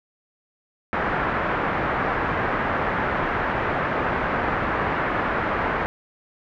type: low-pass noise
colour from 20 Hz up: white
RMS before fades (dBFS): -24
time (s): 0.93-5.86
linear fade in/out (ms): 0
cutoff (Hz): 1700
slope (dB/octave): 24
effects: none